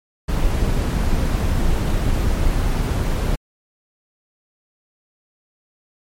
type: noise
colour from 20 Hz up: brown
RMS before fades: -18 dBFS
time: 0.28-3.36 s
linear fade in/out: 10 ms
effects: MP3 64 kbps